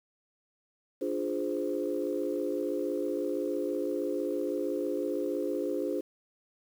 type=chord; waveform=sine; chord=D half-diminished seventh; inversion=none; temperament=equal with one note detuned; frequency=293.7 / 349.2 / 415.3 / 519 Hz; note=D4 / F4 / Ab4 / C5; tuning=0 / 0 / 0 / -14 cents; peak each=-34 dBFS; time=1.01-6.01 s; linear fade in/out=10 ms; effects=tanh soft clip ceiling -19 dBFS + 9-bit